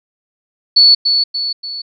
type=tone with echo; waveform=sine; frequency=4435 Hz; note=C#8; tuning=in tune; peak=-4 dBFS; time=0.76-0.95 s; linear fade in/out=10 ms; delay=290 ms; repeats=3; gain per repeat=-6 dB; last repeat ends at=1.82 s; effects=none